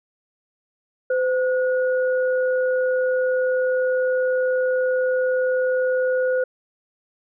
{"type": "tone pair together", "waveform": "sine", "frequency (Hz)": [511.5, 1451], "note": ["C5", "F#6"], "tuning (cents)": [-39, -34], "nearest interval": "octave + tritone", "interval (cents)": 1805, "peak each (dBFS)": [-18, -28], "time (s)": [1.1, 6.44], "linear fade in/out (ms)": 5, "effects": []}